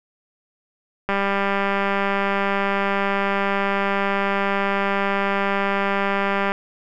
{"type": "click train", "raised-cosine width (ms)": 0.5, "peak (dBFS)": -7, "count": 1076, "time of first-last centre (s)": [1.09, 6.519], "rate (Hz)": 198, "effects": []}